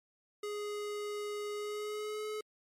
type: tone with pitch glide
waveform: square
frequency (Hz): 415.3 to 427.5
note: G#4 to A4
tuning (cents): 0 to -50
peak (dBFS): -37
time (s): 0.43-2.41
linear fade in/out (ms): 5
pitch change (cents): +50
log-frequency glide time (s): 1.54-2.27
effects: low-pass 12000 Hz 12 dB/octave + MP3 64 kbps